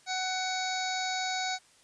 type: harmonic tone with a mistuned harmonic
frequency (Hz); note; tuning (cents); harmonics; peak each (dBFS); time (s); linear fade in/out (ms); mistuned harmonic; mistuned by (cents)
746; F#5; +14; 1 / 2 / 3 / 5 / 6 / 7 / 8 / 9; -33 / -38 / -38 / -38 / -39 / -44 / -46 / -41; 0.06-1.59; 50; 5; +39
effects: white hiss -61 dBFS RMS until 1.83 s + resampled to 22050 Hz